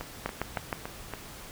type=two click trains; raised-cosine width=0.5 ms; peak=-14 / -20 dBFS; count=4 / 5; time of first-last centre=0.26-0.728 / 0.01-1.137 s; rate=6.41 / 3.55 Hz; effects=pink hiss -45 dBFS RMS until 1.51 s